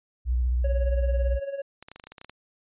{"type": "tone with vibrato", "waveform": "sine", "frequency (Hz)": 61.4, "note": "B1", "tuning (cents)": -9, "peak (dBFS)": -21, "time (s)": [0.25, 1.4], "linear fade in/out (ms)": 50, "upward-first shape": "triangle", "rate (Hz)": 15, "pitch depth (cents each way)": 83}
{"type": "tone with tremolo", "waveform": "triangle", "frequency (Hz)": 554.4, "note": "C#5", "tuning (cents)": 0, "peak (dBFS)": -25, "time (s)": [0.64, 1.62], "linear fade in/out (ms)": 5, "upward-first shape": "sine", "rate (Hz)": 18, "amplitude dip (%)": 70}
{"type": "clicks", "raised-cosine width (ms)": 0.2, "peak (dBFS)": -25, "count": 12, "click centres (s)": [1.826, 1.885, 1.916, 1.96, 1.998, 2.039, 2.07, 2.12, 2.182, 2.214, 2.246, 2.296]}
{"effects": ["resampled to 8000 Hz"]}